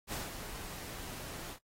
pink noise with ADSR envelope, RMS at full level -38 dBFS, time 0.07-1.59 s, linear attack 53 ms, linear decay 170 ms, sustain -7 dB, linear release 81 ms, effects noise-tail reverb RT60 0.1 s tail -21 dB re dry + AAC 48 kbps

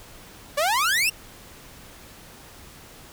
sawtooth exponential sweep, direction up, 554.4 to 2836 Hz, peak -16 dBFS, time 0.57-1.1 s, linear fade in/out 10 ms, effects pink hiss -46 dBFS RMS until 3.12 s

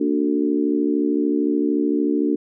harmonic tone with a mistuned harmonic, 73.42 Hz, D2, in tune, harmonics 3 / 4 / 5 / 6, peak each -25 / -19 / -24 / -27 dBFS, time 0-2.36 s, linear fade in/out 10 ms, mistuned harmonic 3, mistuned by +73 cents, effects none

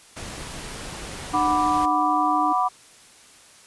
pink noise, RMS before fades -35 dBFS, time 0.16-1.86 s, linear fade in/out 10 ms
sine chord, B minor, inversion second, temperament equal, 740 / 987.8 / 1174.7 Hz, F#5 / B5 / D6, 0 / 0 / 0 cents, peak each -23 dBFS, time 1.33-2.69 s, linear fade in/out 20 ms
sine tone, 302 Hz, D4, 48 cents sharp, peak -26 dBFS, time 1.33-2.53 s, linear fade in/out 10 ms
effects white hiss -50 dBFS RMS until 3.66 s + resampled to 24000 Hz

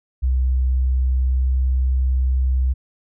sine tone with pitch glide, 64 to 64.45 Hz, C2 to C2, -38 to -26 cents, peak -15 dBFS, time 0.22-2.74 s, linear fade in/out 20 ms, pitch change +12 cents, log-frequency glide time 0.64-1.52 s, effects none

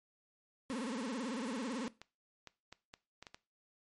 35% pulse tone with vibrato, 242.9 Hz, B3, 29 cents flat, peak -35 dBFS, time 0.7-1.88 s, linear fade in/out 0 ms, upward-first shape sine, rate 18 Hz, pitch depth 220 cents each way
clicks, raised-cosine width 0.2 ms, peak -31 dBFS, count 7, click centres 2.016 / 2.473 / 2.726 / 2.939 / 3.226 / 3.268 / 3.345 s
effects noise-tail reverb RT60 0.3 s tail -19 dB re dry + MP3 48 kbps

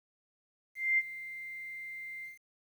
sine tone with ADSR envelope, 2093 Hz, C7, in tune, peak -23 dBFS, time 0.75-2.39 s, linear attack 230 ms, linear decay 39 ms, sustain -17 dB, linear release 150 ms, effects 10-bit

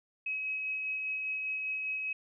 sine tone with tremolo, 2552 Hz, D#7, 43 cents sharp, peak -31 dBFS, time 0.26-2.13 s, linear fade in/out 5 ms, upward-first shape sine, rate 5 Hz, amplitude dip 25%, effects none

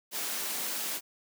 white high-pass noise, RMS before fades -34 dBFS, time 0.11-1.01 s, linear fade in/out 50 ms, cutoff 180 Hz, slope 48 dB/octave, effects none

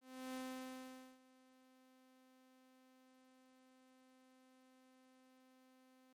sawtooth tone with ADSR envelope, 258.4 Hz, C4, 21 cents flat, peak -40 dBFS, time 0.01-6.13 s, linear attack 330 ms, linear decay 840 ms, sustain -23 dB, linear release 5 ms, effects MP3 64 kbps

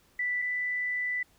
sine tone pair in turn, 1975.5 / 1985.2 Hz, B6 / B6, 0 / +8 cents, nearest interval unison, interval 8 cents, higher second, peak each -27 / -28 dBFS, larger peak first, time 0.19-0.42 / 0.42-1.23 s, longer second, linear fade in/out 5 ms, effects pink hiss -64 dBFS RMS until 1.38 s

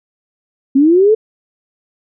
sine linear sweep, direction up, 260.3 to 448.6 Hz, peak -6 dBFS, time 0.75-1.15 s, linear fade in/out 10 ms, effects none

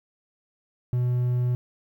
triangle tone, 123.47 Hz, B2, in tune, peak -19 dBFS, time 0.93-1.55 s, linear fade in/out 0 ms, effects 10-bit

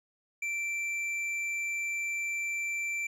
sine tone with hard clipping, 2344 Hz, D7, 4 cents flat, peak -32 dBFS, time 0.42-3.07 s, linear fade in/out 5 ms, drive 6 dB, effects none

